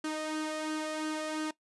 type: tone with flanger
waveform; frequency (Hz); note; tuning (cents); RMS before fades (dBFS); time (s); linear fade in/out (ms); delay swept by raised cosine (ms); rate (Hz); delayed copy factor
sawtooth; 310; D#4; -6; -35; 0.04-1.51; 5; 0.65 to 1.65; 2.9; +0.5
effects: noise-tail reverb RT60 0.1 s tail -19 dB re dry + resampled to 24000 Hz